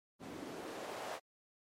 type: noise with band-pass filter sweep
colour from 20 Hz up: white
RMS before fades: -45 dBFS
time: 0.19-1.2 s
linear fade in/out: 50 ms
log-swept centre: 240 to 700 Hz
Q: 1.5
effects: MP3 64 kbps